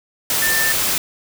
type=tone in noise; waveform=sine; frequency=1784 Hz; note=A6; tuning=23 cents sharp; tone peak=-18 dBFS; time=0.42-0.72 s; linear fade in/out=2 ms; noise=white; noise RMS=-19 dBFS; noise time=0.3-0.98 s; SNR=-2 dB; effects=none